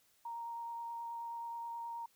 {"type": "tone with vibrato", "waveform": "sine", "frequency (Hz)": 932.3, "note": "A#5", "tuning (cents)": 0, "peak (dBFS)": -40, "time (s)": [0.25, 2.06], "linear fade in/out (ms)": 5, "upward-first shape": "triangle", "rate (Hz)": 9.4, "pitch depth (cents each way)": 11, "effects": ["white hiss -71 dBFS RMS until 2.15 s"]}